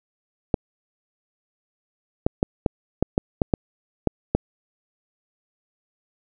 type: clicks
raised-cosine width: 2 ms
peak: -4 dBFS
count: 10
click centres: 0.542 / 2.265 / 2.429 / 2.662 / 3.026 / 3.179 / 3.418 / 3.538 / 4.073 / 4.35 s
effects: none